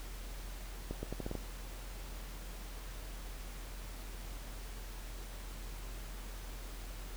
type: accelerating click train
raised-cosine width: 2 ms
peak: -25 dBFS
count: 7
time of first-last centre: 0.91-1.353 s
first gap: 120 ms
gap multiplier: 0.8
effects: added 43 Hz sine -43 dBFS peak until 7.16 s + pink hiss -51 dBFS RMS until 7.16 s